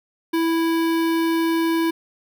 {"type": "tone with notch filter", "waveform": "square", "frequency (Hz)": 329.6, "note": "E4", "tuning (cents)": 0, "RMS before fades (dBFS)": -20, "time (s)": [0.33, 1.91], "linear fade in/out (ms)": 10, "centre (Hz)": 7100, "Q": 1, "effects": []}